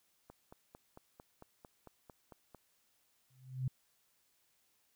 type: click train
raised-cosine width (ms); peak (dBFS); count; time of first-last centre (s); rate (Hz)
1; -38; 11; 0.3-2.547; 4.45
type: tone with exponential growth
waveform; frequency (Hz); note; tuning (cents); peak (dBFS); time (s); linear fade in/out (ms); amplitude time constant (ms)
sine; 129.6; C3; -16; -30; 3.3-3.68; 5; 82
effects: white hiss -75 dBFS RMS until 4.95 s